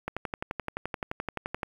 click train, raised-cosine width 0.5 ms, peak -16 dBFS, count 19, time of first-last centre 0.08-1.632 s, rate 11.6 Hz, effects 8-bit

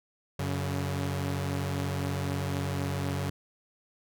sawtooth tone pair together, 92.5 / 140.7 Hz, F#2 / C#3, 0 / +26 cents, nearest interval perfect fifth, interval 726 cents, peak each -28 dBFS, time 0.39-3.3 s, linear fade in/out 5 ms, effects none

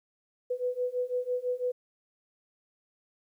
sine beating tone pair, 493.9 / 499.9 Hz, B4 / B4, 0 / +21 cents, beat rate 6 Hz, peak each -32 / -31 dBFS, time 0.5-1.72 s, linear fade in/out 10 ms, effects 11-bit

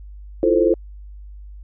sine chord, F major seventh, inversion third, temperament equal with one note detuned, 328.3 / 349.2 / 440 / 523.3 Hz, E4 / F4 / A4 / C5, -7 / 0 / 0 / 0 cents, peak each -20 / -18 / -18 / -19 dBFS, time 0.43-0.74 s, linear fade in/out 2 ms, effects added 50 Hz sine -35 dBFS peak until 1.63 s

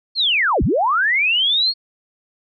sine linear two-way sweep, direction down then up, 4389 to 32.7 to 4389 Hz, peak -14 dBFS, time 0.15-1.74 s, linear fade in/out 50 ms, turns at 0.63 s, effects none

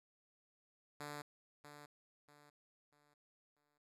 5% pulse tone with echo, 146.83 Hz, D3, in tune, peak -34 dBFS, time 1-1.22 s, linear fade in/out 5 ms, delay 640 ms, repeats 4, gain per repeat -9 dB, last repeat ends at 3.78 s, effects resampled to 32000 Hz

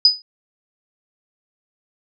sine tone with exponential decay, 4978 Hz, D#8, in tune, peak -5 dBFS, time 0.05-0.22 s, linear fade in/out 2 ms, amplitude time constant 36 ms, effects none

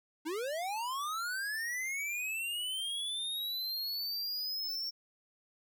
square linear sweep, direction up, 293.1 to 5500 Hz, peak -35 dBFS, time 0.25-4.91 s, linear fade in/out 20 ms, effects none

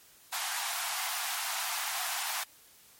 pink high-pass noise, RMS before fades -34 dBFS, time 0.32-2.44 s, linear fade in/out 10 ms, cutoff 690 Hz, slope 96 dB/octave, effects white hiss -58 dBFS RMS until 2.99 s + MP3 64 kbps

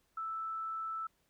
sine tone, 1318.5 Hz, E6, in tune, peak -36 dBFS, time 0.17-1.07 s, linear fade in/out 5 ms, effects pink hiss -75 dBFS RMS until 1.29 s

